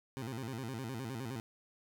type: tone with vibrato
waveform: 20% pulse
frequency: 122.5 Hz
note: B2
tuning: 14 cents flat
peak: -34 dBFS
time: 0.17-1.4 s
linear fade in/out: 0 ms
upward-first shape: square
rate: 9.7 Hz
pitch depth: 150 cents each way
effects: none